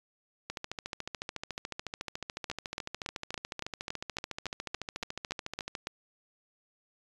two click trains, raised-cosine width 0.2 ms, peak -17 / -19 dBFS, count 13 / 74, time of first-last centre 2.5-5.871 / 0.5-5.752 s, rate 3.56 / 13.9 Hz, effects resampled to 24000 Hz

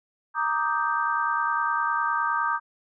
sine chord, Eb major seventh, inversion second, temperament equal, 932.3 / 1174.7 / 1244.5 / 1568 Hz, Bb5 / D6 / Eb6 / G6, 0 / 0 / 0 / 0 cents, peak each -28 dBFS, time 0.34-2.6 s, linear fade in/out 50 ms, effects none

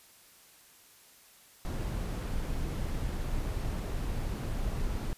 brown noise, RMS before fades -33 dBFS, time 1.65-5.13 s, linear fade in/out 0 ms, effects white hiss -58 dBFS RMS until 5.17 s + resampled to 32000 Hz

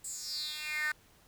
10% pulse tone with high-pass filter sweep, 303.7 Hz, D#4, 42 cents flat, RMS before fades -37 dBFS, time 0.04-0.92 s, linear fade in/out 5 ms, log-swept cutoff 8300 to 1600 Hz, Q 6.4, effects pink hiss -63 dBFS RMS until 1.27 s

